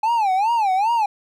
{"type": "tone with vibrato", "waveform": "triangle", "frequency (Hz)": 839, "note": "G#5", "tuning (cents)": 17, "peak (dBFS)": -14, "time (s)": [0.03, 1.06], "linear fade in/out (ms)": 5, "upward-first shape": "sine", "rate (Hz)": 2.5, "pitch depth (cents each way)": 210, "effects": []}